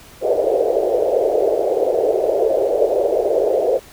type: band-pass noise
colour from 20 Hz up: pink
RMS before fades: -17 dBFS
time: 0.21-3.8 s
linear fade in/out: 50 ms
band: 400 to 640 Hz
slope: 48 dB/octave
effects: pink hiss -43 dBFS RMS until 3.92 s